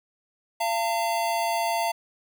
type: tone pair together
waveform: square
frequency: 684.3 / 900 Hz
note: F5 / A5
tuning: -35 / +39 cents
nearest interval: perfect fourth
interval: 474 cents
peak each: -27 dBFS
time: 0.6-1.92 s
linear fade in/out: 10 ms
effects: none